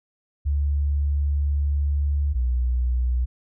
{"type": "tone pair in turn", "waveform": "sine", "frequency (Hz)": [71.8, 61.73], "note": ["D2", "B1"], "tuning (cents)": [-39, 0], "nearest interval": "minor third", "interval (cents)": 261, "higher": "first", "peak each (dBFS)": -19, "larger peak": "neither", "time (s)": [[0.45, 2.34], [2.34, 3.26]], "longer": "first", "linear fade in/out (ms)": 20, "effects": []}